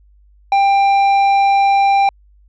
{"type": "tone with tanh clipping", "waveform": "sine", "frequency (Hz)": 792, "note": "G5", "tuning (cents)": 18, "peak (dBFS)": -11, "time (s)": [0.52, 2.09], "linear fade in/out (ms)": 2, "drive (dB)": 9, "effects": ["added 50 Hz sine -46 dBFS peak until 2.48 s"]}